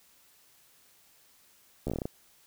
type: slowing click train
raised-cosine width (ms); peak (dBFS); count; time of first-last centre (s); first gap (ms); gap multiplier
2; -19; 9; 1.87-2.055; 13; 1.16
effects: white hiss -62 dBFS RMS until 2.46 s